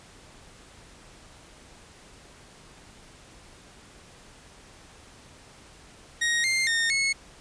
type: tone with pitch steps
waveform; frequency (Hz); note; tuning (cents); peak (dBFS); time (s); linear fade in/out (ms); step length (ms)
sawtooth; 1875 / 2105 / 1835 / 2187; A#6 / C7 / A#6 / C#7; +10 / +10 / -28 / -24; -19; 6.21-7.13; 10; 230
effects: pink hiss -51 dBFS RMS until 7.4 s + resampled to 22050 Hz